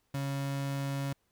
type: tone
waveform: 35% pulse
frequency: 138.59 Hz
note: C#3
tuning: in tune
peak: -30 dBFS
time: 0.14-1.13 s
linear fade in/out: 5 ms
effects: pink hiss -75 dBFS RMS until 1.31 s